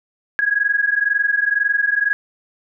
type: tone pair together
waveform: sine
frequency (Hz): 1645 / 1667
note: G#6 / G#6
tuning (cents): -17 / +6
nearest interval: unison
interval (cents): 23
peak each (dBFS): -18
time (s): 0.39-2.13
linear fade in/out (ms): 0
effects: none